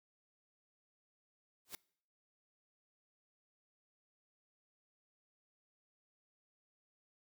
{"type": "noise with exponential growth", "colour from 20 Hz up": "white", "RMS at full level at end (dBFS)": -41, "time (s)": [1.65, 1.75], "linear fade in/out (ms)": 1, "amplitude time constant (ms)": 20, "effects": ["noise-tail reverb RT60 0.6 s tail -24 dB re dry"]}